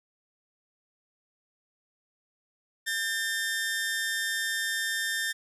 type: tone pair together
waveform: sawtooth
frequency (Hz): 1602.4 / 1800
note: G6 / A6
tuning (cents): +38 / +39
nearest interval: major second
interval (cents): 201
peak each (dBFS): -33 / -25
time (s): 2.86-5.33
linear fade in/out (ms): 20
effects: none